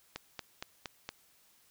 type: click train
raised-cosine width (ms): 0.2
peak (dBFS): -21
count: 5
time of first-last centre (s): 0.16-1.09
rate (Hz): 4.3
effects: white hiss -66 dBFS RMS until 1.7 s